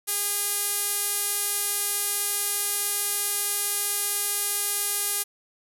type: tone with band-pass filter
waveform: sawtooth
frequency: 407.7 Hz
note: G#4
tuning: 32 cents flat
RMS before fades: -27 dBFS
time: 0.07-5.24 s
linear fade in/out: 20 ms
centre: 11000 Hz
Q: 2
effects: none